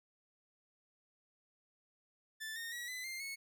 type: tone with pitch steps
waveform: sawtooth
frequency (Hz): 1760 / 1840 / 1923.7 / 2011 / 2103 / 2198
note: A6 / A#6 / B6 / B6 / C7 / C#7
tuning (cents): 0 / -23 / -46 / +31 / +8 / -15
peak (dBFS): -38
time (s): 2.4-3.36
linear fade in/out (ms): 20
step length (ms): 160
effects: none